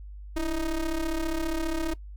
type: ring-modulated tone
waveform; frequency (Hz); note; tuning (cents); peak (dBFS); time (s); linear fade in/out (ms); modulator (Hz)
square; 155.56; D#3; 0; -24; 0.36-1.94; 5; 173
effects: noise-tail reverb RT60 0.1 s tail -20 dB re dry + added 50 Hz sine -39 dBFS peak until 2.16 s